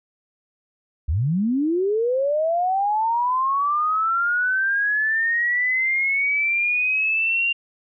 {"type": "linear sweep", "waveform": "sine", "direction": "up", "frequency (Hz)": [63.7, 2787], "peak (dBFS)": -18, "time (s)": [1.08, 7.53], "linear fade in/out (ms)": 10, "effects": []}